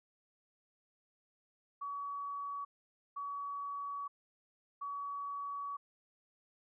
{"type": "tone bursts at uneven times", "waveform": "sine", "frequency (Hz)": 1133, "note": "C#6", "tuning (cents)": 37, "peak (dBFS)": -38, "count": 3, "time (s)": [[1.81, 2.65], [3.16, 4.08], [4.81, 5.77]], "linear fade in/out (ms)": 10, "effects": []}